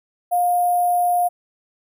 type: tone with sample-and-hold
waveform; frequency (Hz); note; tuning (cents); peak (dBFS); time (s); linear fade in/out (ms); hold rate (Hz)
sine; 709; F5; +26; -15; 0.31-1.29; 20; 11025
effects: none